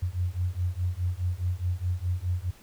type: beating tone pair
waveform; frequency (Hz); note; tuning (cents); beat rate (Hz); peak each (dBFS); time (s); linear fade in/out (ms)
sine; 87.31 / 92.11; F2 / F#2; 0 / -7; 4.8; -29; 0.02-2.51; 10
effects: pink hiss -55 dBFS RMS until 2.62 s